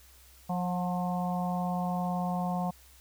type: harmonic tone with a mistuned harmonic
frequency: 178.2 Hz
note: F3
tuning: 35 cents sharp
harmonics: 1 / 3 / 4 / 5 / 6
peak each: -30 / -41 / -34 / -39 / -42 dBFS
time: 0.49-2.71 s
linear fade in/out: 10 ms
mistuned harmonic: 4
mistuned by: +21 cents
effects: added 64 Hz sine -57 dBFS peak until 3 s + white hiss -58 dBFS RMS until 3 s